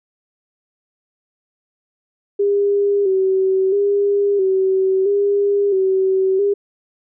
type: tone with vibrato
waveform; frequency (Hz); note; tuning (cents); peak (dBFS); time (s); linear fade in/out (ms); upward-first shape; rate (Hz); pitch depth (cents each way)
sine; 392; G4; 0; -13; 2.39-6.54; 10; square; 0.75; 51
effects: none